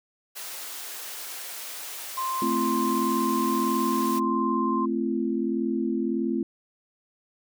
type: high-pass noise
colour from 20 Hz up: white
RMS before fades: -37 dBFS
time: 0.35-4.2 s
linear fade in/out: 20 ms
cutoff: 440 Hz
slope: 12 dB/octave
type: tone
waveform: sine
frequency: 1046.5 Hz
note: C6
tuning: in tune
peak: -26 dBFS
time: 2.17-4.86 s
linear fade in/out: 10 ms
type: chord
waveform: sine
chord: F major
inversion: first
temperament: equal with one note detuned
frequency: 220 / 261.6 / 340.3 Hz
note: A3 / C4 / F4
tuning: 0 / 0 / -45 cents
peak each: -28 dBFS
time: 2.42-6.43 s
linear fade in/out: 2 ms
effects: none